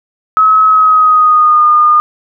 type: tone with pitch glide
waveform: sine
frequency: 1283 to 1218 Hz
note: E6 to D#6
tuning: -47 to -37 cents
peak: -4 dBFS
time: 0.37-2 s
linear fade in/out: 0 ms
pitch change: -90 cents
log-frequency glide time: 0.66-1.65 s
effects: none